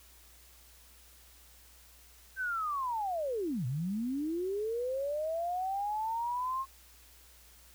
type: linear two-way sweep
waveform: sine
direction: down then up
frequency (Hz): 1572 to 116.54 to 1079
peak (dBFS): -31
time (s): 2.36-6.66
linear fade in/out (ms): 50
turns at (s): 3.66
effects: added 60 Hz sine -60 dBFS peak until 7.74 s + white hiss -59 dBFS RMS until 7.74 s